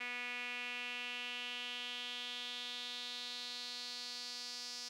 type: tone with band-pass filter sweep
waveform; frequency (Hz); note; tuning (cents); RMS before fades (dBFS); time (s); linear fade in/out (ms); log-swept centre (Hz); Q
sawtooth; 244.7; B3; -16; -44; 0-4.89; 10; 2300 to 5100; 4.3
effects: none